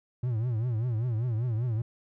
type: tone with vibrato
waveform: triangle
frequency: 116.8 Hz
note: A#2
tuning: 4 cents sharp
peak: -24 dBFS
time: 0.23-1.82 s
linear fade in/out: 5 ms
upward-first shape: triangle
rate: 5.1 Hz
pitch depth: 180 cents each way
effects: none